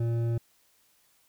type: tone with hard clipping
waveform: sine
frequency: 116.54 Hz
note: A#2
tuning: in tune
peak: -27 dBFS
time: 0-0.38 s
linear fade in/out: 5 ms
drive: 9 dB
effects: white hiss -66 dBFS RMS until 1.28 s